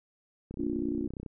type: click train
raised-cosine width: 3 ms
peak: -27 dBFS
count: 25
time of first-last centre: 0.51-1.262 s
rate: 31.9 Hz
type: chord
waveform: sine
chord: Bb major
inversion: none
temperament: just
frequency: 233.1 / 291.4 / 349.6 Hz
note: Bb3 / D4 / F4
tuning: 0 / -13 / +2 cents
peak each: -35 / -32 / -35 dBFS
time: 0.58-1.08 s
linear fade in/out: 20 ms
effects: none